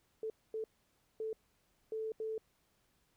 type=tone bursts at uneven times; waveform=sine; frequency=440 Hz; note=A4; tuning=in tune; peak=-36 dBFS; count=5; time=0.23-0.3 / 0.54-0.64 / 1.2-1.33 / 1.92-2.12 / 2.2-2.38 s; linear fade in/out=2 ms; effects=pink hiss -75 dBFS RMS until 3.16 s